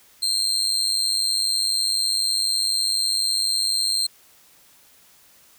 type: tone with amplitude modulation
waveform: 30% pulse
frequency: 4168 Hz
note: C8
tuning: 7 cents flat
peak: -13 dBFS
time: 0.22-4.07 s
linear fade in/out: 10 ms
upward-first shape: sine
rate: 100 Hz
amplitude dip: 90%
effects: white hiss -54 dBFS RMS until 5.58 s

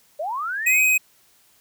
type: linear sweep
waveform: sine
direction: up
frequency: 562 to 2463 Hz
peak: -24 dBFS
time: 0.19-0.86 s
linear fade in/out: 10 ms
type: tone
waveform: square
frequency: 2518 Hz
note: D#7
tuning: 20 cents sharp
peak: -16 dBFS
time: 0.66-0.98 s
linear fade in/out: 10 ms
effects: white hiss -58 dBFS RMS until 1.6 s

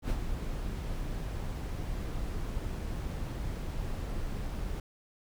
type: noise with ADSR envelope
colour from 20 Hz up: brown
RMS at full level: -29 dBFS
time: 0.02-4.8 s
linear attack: 82 ms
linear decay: 59 ms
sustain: -6 dB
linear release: 3 ms
effects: none

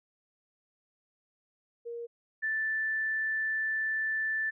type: tone pair in turn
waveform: sine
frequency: 469.9 / 1761.3 Hz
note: A#4 / A6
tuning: +14 / +1 cents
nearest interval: octave + major seventh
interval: 2287 cents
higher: second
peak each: -36 / -28 dBFS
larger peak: second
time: 1.85-2.07 / 2.42-4.51 s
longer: second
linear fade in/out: 20 ms
effects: none

